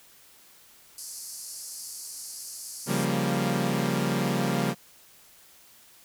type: band-pass noise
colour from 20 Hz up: white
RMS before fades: -40 dBFS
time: 0.98-3.05 s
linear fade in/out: 2 ms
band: 4400 to 12000 Hz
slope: 96 dB/octave
type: chord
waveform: sawtooth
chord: G half-diminished seventh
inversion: second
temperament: equal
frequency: 138.59 / 174.61 / 196 / 233.1 Hz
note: Db3 / F3 / G3 / Bb3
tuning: 0 / 0 / 0 / 0 cents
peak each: -26 dBFS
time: 2.86-4.75 s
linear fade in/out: 50 ms
effects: white hiss -55 dBFS RMS until 6.04 s